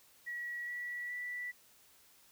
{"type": "tone with pitch steps", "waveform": "sine", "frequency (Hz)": [1924, 1944.1, 1964.4], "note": ["B6", "B6", "B6"], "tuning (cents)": [-46, -28, -10], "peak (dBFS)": -38, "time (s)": [0.26, 1.52], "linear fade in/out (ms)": 20, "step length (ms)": 420, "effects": ["white hiss -64 dBFS RMS until 2.31 s"]}